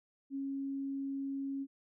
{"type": "tone", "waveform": "sine", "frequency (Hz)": 274.1, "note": "C#4", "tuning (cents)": -19, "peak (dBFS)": -35, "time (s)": [0.3, 1.67], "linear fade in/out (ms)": 50, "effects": []}